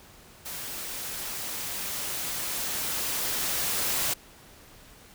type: noise with level ramp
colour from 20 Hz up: white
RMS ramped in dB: -37 to -27 dBFS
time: 0.45-4.14 s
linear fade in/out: 10 ms
effects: pink hiss -52 dBFS RMS until 5.14 s